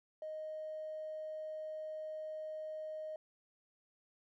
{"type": "tone with tanh clipping", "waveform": "triangle", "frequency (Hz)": 622.3, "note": "D#5", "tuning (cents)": 0, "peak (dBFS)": -40, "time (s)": [0.22, 3.16], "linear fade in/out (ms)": 2, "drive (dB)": 1, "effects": []}